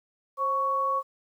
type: tone pair together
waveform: sine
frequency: 533 / 1114.2 Hz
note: C5 / C#6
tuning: +32 / +9 cents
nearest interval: octave + minor second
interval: 1277 cents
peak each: -32 / -24 dBFS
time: 0.37-1.03 s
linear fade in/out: 50 ms
effects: 10-bit